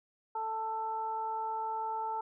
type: harmonic tone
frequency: 442.3 Hz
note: A4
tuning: 9 cents sharp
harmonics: 1 / 2 / 3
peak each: -44 / -33 / -44 dBFS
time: 0.35-2.21 s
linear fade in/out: 5 ms
effects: none